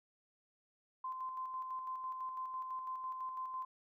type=tone with tremolo; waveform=sine; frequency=1036 Hz; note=C6; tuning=17 cents flat; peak=-38 dBFS; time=1.04-3.65 s; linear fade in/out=5 ms; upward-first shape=square; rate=6 Hz; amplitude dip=35%; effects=none